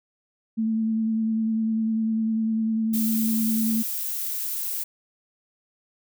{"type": "tone with vibrato", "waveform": "sine", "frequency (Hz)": 221.9, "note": "A3", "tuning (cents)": 15, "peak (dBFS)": -21, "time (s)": [0.57, 3.83], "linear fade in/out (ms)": 20, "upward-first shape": "sine", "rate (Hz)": 10, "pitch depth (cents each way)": 19}
{"type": "noise", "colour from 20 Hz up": "violet", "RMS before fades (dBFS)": -29, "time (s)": [2.93, 4.84], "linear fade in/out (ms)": 10}
{"effects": []}